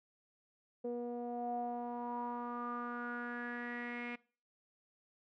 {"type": "tone with low-pass filter sweep", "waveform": "sawtooth", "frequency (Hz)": 240.7, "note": "B3", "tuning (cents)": -44, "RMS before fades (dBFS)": -41, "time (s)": [0.84, 4.16], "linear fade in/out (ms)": 10, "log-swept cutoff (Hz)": [530, 2300], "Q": 7.7, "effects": ["noise-tail reverb RT60 0.4 s tail -22 dB re dry"]}